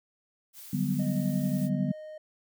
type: noise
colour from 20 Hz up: blue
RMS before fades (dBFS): -46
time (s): 0.53-1.7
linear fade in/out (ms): 50
type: chord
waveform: sine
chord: G major seventh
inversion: second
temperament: equal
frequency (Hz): 146.83 / 185 / 196 / 246.9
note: D3 / F#3 / G3 / B3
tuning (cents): 0 / 0 / 0 / 0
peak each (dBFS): -31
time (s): 0.73-1.92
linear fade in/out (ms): 5
type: tone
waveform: triangle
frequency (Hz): 618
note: D#5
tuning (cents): -12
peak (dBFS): -38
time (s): 0.99-2.18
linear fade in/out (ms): 5
effects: none